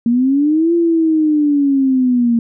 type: linear two-way sweep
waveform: sine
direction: up then down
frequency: 230 to 343 to 230 Hz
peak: -10 dBFS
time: 0.06-2.39 s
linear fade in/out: 2 ms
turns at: 0.74 s
effects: none